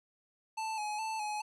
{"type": "tone with vibrato", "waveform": "square", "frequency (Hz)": 862, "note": "A5", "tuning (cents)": -36, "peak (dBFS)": -35, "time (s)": [0.57, 1.42], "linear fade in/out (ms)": 10, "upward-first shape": "square", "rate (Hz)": 2.4, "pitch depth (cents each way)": 39, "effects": ["resampled to 24000 Hz", "12-bit"]}